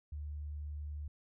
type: tone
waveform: sine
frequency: 74.1 Hz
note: D2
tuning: 16 cents sharp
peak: -39 dBFS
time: 0.12-1.08 s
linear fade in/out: 5 ms
effects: none